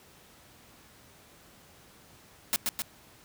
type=noise with echo; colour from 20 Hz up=white; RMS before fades=-26 dBFS; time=2.53-2.56 s; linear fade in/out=0 ms; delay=130 ms; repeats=2; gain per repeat=-3 dB; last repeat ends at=2.82 s; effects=pink hiss -56 dBFS RMS until 3.24 s + high-pass 60 Hz 12 dB/octave